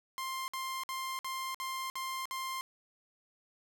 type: tone bursts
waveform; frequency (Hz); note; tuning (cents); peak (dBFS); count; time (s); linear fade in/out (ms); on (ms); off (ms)
sawtooth; 1053; C6; +11; -32; 7; 0.18-2.61; 0; 300; 55
effects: none